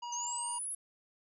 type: harmonic tone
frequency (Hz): 957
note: A#5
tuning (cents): +45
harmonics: 1 / 3 / 5 / 7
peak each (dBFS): -39 / -49 / -53 / -56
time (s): 0.02-0.59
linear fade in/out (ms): 10
type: linear sweep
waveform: sine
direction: up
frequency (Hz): 6130 to 10890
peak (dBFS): -36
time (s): 0.12-0.75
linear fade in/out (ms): 5
effects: none